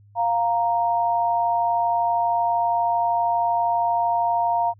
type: tone pair together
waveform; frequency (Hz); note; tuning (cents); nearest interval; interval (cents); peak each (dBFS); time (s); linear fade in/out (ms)
sine; 699.6 / 932.3; F5 / A#5; +3 / 0; perfect fourth; 497; -21; 0.15-4.74; 50
effects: added 102 Hz sine -49 dBFS peak until 4.79 s